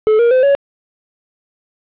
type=tone with pitch steps; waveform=triangle; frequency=432.1 / 471.2 / 513.9 / 560.4 Hz; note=A4 / A#4 / C5 / C#5; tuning=-31 / +19 / -31 / +19 cents; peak=-6 dBFS; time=0.07-0.55 s; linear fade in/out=0 ms; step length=120 ms; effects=resampled to 8000 Hz + 7-bit